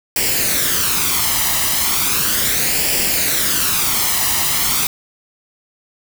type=noise with flanger; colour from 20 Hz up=white; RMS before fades=-17 dBFS; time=0.16-4.87 s; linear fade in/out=2 ms; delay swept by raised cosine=0.39 to 1.02 ms; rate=0.36 Hz; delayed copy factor=+0.55; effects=none